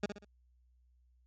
20% pulse tone with echo, 204.8 Hz, G#3, 24 cents flat, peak -26 dBFS, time 0.03-0.06 s, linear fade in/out 5 ms, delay 63 ms, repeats 3, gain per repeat -8 dB, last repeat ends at 0.249 s, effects added 61 Hz sine -65 dBFS peak until 1.26 s + resampled to 16000 Hz

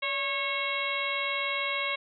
harmonic tone with a mistuned harmonic, 547 Hz, C#5, 23 cents flat, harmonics 1 / 2 / 3 / 4 / 5 / 6 / 7, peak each -37 / -35 / -41 / -31 / -36 / -38 / -38 dBFS, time 0.02-1.96 s, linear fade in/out 10 ms, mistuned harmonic 1, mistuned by +76 cents, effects none

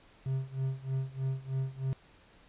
triangle tone with tremolo, 133 Hz, C3, 29 cents sharp, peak -26 dBFS, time 0.26-1.93 s, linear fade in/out 0 ms, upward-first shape sine, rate 3.2 Hz, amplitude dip 90%, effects pink hiss -60 dBFS RMS until 2.48 s + resampled to 8000 Hz

